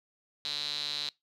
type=tone with band-pass filter; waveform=sawtooth; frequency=146.83 Hz; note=D3; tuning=in tune; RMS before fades=-35 dBFS; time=0.45-1.09 s; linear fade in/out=0 ms; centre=4000 Hz; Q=9.5; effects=noise-tail reverb RT60 0.2 s tail -24 dB re dry